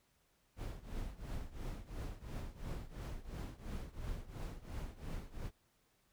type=noise with tremolo; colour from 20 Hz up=brown; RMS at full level=-40 dBFS; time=0.56-5.51 s; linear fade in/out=50 ms; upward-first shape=triangle; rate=2.9 Hz; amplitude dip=90%; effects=pink hiss -75 dBFS RMS until 6.12 s